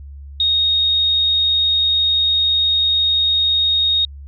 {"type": "tone", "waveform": "sine", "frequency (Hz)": 3729, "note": "A#7", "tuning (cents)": 0, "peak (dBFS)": -13, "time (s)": [0.4, 4.05], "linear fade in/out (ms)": 2, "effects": ["added 70 Hz sine -32 dBFS peak until 4.27 s"]}